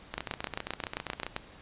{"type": "two click trains", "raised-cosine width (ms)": 0.3, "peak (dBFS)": [-15, -18], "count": [10, 18], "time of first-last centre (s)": [[0.18, 1.364], [0.14, 1.266]], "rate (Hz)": [7.6, 15.1], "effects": ["pink hiss -52 dBFS RMS until 1.61 s", "resampled to 8000 Hz"]}